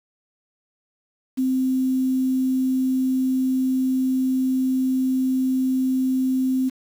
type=tone with quantisation; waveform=sine; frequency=260 Hz; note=C4; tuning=11 cents flat; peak=-18 dBFS; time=1.37-6.7 s; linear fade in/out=20 ms; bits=7; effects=none